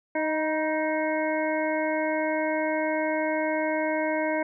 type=harmonic tone with a mistuned harmonic; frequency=311.1 Hz; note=D#4; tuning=in tune; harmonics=1 / 2 / 3 / 5 / 6 / 7; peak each=-29 / -27 / -32 / -35 / -38 / -34 dBFS; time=0.15-4.43 s; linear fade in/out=5 ms; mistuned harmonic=3; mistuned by=+27 cents; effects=none

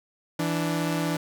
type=tone pair together; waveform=sawtooth; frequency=165.03 / 293.7 Hz; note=E3 / D4; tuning=+2 / 0 cents; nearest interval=minor seventh; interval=998 cents; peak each=-23 / -24 dBFS; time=0.39-1.17 s; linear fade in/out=5 ms; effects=none

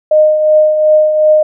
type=tone with tremolo; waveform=sine; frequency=615 Hz; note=D#5; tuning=20 cents flat; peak=-3 dBFS; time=0.11-1.43 s; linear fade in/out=5 ms; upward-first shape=triangle; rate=2.7 Hz; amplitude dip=55%; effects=none

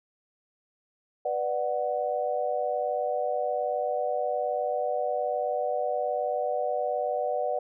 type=chord; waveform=sine; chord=B minor; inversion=none; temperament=just; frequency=493.9 / 592.7 / 740.8 Hz; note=B4 / D5 / F#5; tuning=0 / +16 / +2 cents; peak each=-31 / -29 / -30 dBFS; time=1.25-7.59 s; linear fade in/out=5 ms; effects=none

